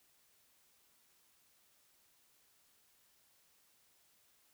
silence, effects white hiss -71 dBFS RMS until 4.53 s

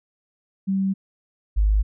sine tone pair in turn, 193 / 51.62 Hz, G3 / G#1, -27 / -10 cents, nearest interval octave + major seventh, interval 2283 cents, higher first, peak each -19 / -15 dBFS, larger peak second, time 0.67-0.94 / 1.56-1.83 s, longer neither, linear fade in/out 20 ms, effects none

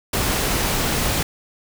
pink noise, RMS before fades -21 dBFS, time 0.13-1.23 s, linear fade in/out 5 ms, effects none

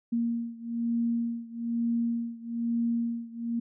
sine beating tone pair, 233.1 / 234.2 Hz, A#3 / A#3, 0 / +8 cents, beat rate 1.1 Hz, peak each -29 / -31 dBFS, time 0.12-3.6 s, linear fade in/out 10 ms, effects none

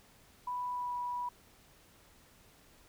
sine tone with pitch glide, 987.8 to 978.1 Hz, B5 to B5, 0 to -17 cents, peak -34 dBFS, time 0.47-1.29 s, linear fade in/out 5 ms, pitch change -17 cents, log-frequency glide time 0.71-0.95 s, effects pink hiss -62 dBFS RMS until 2.88 s

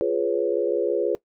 sine chord, C# dominant seventh, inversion first, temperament equal, 349.2 / 415.3 / 493.9 / 554.4 Hz, E#4 / G#4 / B4 / C#5, 0 / 0 / 0 / 0 cents, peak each -26 / -25 / -25 / -27 dBFS, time 0.01-1.15 s, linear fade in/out 0 ms, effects noise-tail reverb RT60 0.1 s tail -19 dB re dry

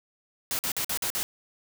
white noise bursts, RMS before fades -29 dBFS, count 6, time 0.51-1.23 s, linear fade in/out 0 ms, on 80 ms, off 48 ms, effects none

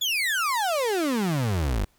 35% pulse exponential sweep, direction down, 3520 to 46 Hz, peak -21 dBFS, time 0.01-1.85 s, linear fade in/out 10 ms, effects pink hiss -64 dBFS RMS until 1.98 s

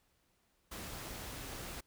pink noise, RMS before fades -45 dBFS, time 0.71-1.81 s, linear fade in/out 10 ms, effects pink hiss -75 dBFS RMS until 1.86 s

